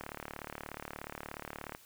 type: click train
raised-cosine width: 0.5 ms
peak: -25 dBFS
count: 65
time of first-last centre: 0.01-1.749 s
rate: 36.8 Hz
effects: white hiss -59 dBFS RMS until 1.85 s